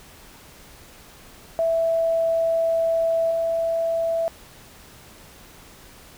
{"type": "tone pair in turn", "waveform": "sine", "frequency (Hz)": [659.3, 662], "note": ["E5", "E5"], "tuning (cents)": [0, 7], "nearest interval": "unison", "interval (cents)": 7, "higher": "second", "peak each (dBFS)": [-18, -20], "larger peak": "first", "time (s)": [[1.59, 3.31], [3.31, 4.28]], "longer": "first", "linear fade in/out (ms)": 0, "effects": ["pink hiss -47 dBFS RMS until 6.17 s"]}